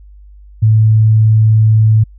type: tone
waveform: sine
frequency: 109.5 Hz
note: A2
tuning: 8 cents flat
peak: -5 dBFS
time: 0.62-2.04 s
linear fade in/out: 10 ms
effects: added 50 Hz sine -35 dBFS peak until 2.18 s